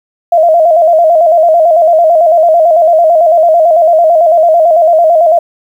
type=tone with vibrato; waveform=sine; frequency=659.3 Hz; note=E5; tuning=in tune; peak=-3 dBFS; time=0.32-5.39 s; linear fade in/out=5 ms; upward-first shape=square; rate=9 Hz; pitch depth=76 cents each way; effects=7-bit

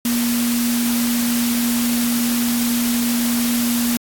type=tone in noise; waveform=sine; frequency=238.4 Hz; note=A#3; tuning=39 cents sharp; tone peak=-17 dBFS; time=0.05-3.97 s; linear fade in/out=2 ms; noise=white; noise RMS=-24 dBFS; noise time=0.05-3.97 s; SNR=+4 dB; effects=AAC 64 kbps

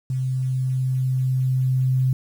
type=tone with level ramp; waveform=sine; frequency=129.7 Hz; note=C3; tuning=15 cents flat; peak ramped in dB=-21 to -16 dBFS; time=0.1-2.13 s; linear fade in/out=2 ms; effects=8-bit

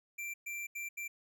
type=tone bursts at uneven times; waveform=square; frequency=2354 Hz; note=D7; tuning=3 cents sharp; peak=-39 dBFS; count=4; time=0.18-0.34 / 0.46-0.67 / 0.75-0.89 / 0.97-1.08 s; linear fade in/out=10 ms; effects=none

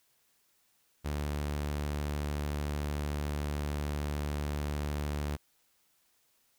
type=tone; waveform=sawtooth; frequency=73.42 Hz; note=D2; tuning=in tune; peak=-28 dBFS; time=1.04-5.37 s; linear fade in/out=20 ms; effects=white hiss -71 dBFS RMS until 6.58 s

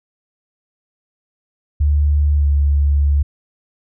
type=tone with pitch glide; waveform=sine; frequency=73.3 to 71.63 Hz; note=D2 to D2; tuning=-3 to -43 cents; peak=-11 dBFS; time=1.8-3.23 s; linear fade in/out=10 ms; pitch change=-40 cents; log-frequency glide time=2.37-2.46 s; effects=none

